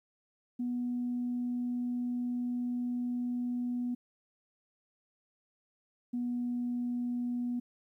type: tone pair in turn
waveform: sine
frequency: 244.7 / 243.4 Hz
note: B3 / B3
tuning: -16 / -25 cents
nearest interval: unison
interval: 9 cents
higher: first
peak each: -30 / -30 dBFS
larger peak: neither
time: 0.59-3.95 / 6.13-7.6 s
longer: first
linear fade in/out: 10 ms
effects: tanh soft clip ceiling -26 dBFS + 12-bit